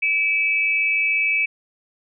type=tone pair together; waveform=sine; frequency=2310 / 2593 Hz; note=D7 / E7; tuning=-29 / -29 cents; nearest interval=major second; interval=200 cents; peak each=-19 / -21 dBFS; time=0.02-1.46 s; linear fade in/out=10 ms; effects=none

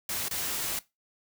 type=noise with dropouts; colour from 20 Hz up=white; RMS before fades=-32 dBFS; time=0.09-0.79 s; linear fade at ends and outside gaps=2 ms; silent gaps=0.284-0.31 s; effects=noise-tail reverb RT60 0.2 s tail -18 dB re dry

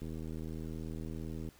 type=click train; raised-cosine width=3 ms; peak=-30 dBFS; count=118; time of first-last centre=0.02-1.488 s; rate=79.7 Hz; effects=pink hiss -62 dBFS RMS until 1.59 s

